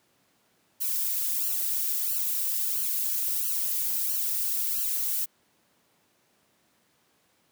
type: noise with flanger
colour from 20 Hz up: violet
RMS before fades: -28 dBFS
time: 0.8-5.26 s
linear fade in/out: 20 ms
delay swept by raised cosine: 0.68 to 2.68 ms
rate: 1.5 Hz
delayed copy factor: +0.95
effects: pink hiss -67 dBFS RMS until 7.51 s + high-pass 150 Hz 12 dB/octave